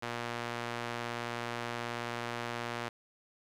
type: tone with band-pass filter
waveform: sawtooth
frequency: 118.7 Hz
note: A#2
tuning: 32 cents sharp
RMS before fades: -38 dBFS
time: 0.02-2.89 s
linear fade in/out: 10 ms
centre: 1600 Hz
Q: 0.56
effects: 10-bit